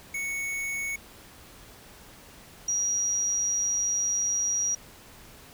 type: tone pair in turn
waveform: square / sine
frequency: 2217 / 5747 Hz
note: C#7 / F8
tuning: 0 / +49 cents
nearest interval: octave + major third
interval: 1649 cents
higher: second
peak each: -30 / -24 dBFS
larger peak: second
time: 0.14-0.96 / 2.68-4.75 s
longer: second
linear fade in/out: 5 ms
effects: pink hiss -50 dBFS RMS until 5.53 s